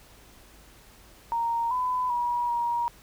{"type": "tone with pitch steps", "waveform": "sine", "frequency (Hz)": [930, 1004, 962, 948], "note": ["A#5", "B5", "B5", "A#5"], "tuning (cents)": [-4, 28, -46, 29], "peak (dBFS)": -24, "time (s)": [1.32, 2.88], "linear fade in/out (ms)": 0, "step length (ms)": 390, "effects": ["added 50 Hz sine -56 dBFS peak until 3.02 s", "pink hiss -54 dBFS RMS until 3.02 s"]}